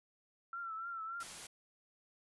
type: tone with vibrato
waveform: sine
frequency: 1347 Hz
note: E6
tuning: 37 cents sharp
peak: -40 dBFS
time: 0.53-1.23 s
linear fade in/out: 2 ms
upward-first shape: triangle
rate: 3.5 Hz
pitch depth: 69 cents each way
type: noise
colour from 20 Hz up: white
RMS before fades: -48 dBFS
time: 1.2-1.47 s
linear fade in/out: 5 ms
effects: resampled to 24000 Hz